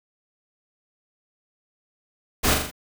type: noise with echo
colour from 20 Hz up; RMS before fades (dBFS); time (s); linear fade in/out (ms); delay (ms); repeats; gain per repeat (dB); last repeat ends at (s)
pink; -20; 2.43-2.55; 20; 41; 4; -4; 2.714
effects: none